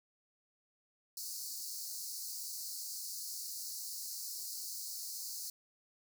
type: high-pass noise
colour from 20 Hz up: pink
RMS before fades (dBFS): -43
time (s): 1.17-5.5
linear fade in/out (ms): 2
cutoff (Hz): 4300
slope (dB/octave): 96
effects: none